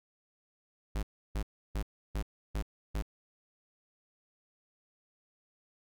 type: tone bursts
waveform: 45% pulse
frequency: 51.91 Hz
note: G#1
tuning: in tune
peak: -31 dBFS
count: 6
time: 0.95-3.024 s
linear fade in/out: 5 ms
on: 79 ms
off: 320 ms
effects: none